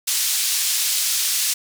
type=band-pass noise; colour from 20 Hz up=pink; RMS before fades=-21 dBFS; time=0.07-1.54 s; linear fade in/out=10 ms; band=4300 to 14000 Hz; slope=12 dB/octave; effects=none